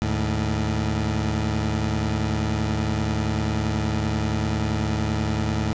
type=tone pair together; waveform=20% pulse; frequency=75.14 / 107.5 Hz; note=D2 / A2; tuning=+40 / -40 cents; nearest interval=tritone; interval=620 cents; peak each=-21 / -19 dBFS; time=0.02-5.73 s; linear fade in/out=0 ms; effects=resampled to 16000 Hz + 9-bit